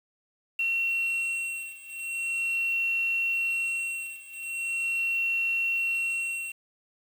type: beating tone pair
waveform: triangle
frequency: 2726 / 2726.41 Hz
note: F7 / F7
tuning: -43 / -42 cents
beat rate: 0.41 Hz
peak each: -26 / -27 dBFS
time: 0.59-6.52 s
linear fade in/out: 5 ms
effects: tanh soft clip ceiling -22 dBFS + 8-bit